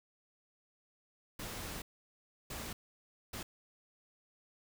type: noise bursts at uneven times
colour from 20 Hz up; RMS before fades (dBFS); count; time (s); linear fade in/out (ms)
pink; -43; 3; 1.39-1.82 / 2.5-2.73 / 3.33-3.43; 5
effects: none

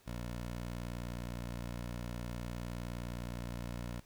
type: tone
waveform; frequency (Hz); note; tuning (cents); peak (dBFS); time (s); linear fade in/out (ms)
15% pulse; 59.5; A#1; +36; -33; 0.06-4.01; 20
effects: pink hiss -65 dBFS RMS until 4.05 s

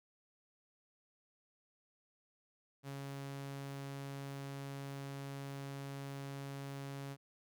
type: tone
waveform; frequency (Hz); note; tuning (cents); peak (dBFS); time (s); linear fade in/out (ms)
sawtooth; 138.59; C#3; 0; -39; 2.83-7.17; 50
effects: none

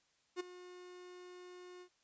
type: tone with ADSR envelope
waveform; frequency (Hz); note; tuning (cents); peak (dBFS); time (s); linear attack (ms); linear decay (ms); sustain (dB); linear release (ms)
45% pulse; 360; F#4; -47; -35; 0.36-1.89; 41; 12; -16; 76
effects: white hiss -75 dBFS RMS until 2.03 s + resampled to 16000 Hz

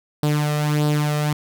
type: tone with flanger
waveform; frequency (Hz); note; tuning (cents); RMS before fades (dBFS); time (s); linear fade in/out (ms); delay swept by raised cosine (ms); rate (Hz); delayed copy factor
sawtooth; 149.3; D3; +29; -20; 0.23-1.33; 2; 0.22 to 1.62; 1.6; +0.6
effects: none

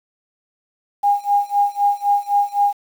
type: tone with tremolo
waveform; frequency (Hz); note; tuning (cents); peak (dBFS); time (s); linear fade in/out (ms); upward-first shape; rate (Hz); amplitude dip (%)
sine; 813; G#5; -37; -11; 1.03-2.73; 10; sine; 3.9; 95
effects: 7-bit

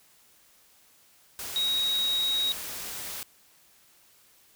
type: tone in noise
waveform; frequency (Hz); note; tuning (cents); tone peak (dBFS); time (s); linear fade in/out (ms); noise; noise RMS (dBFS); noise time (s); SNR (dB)
sine; 3800; A#7; +33; -24; 1.56-2.52; 0; white; -37; 1.39-3.23; +10
effects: white hiss -60 dBFS RMS until 4.55 s

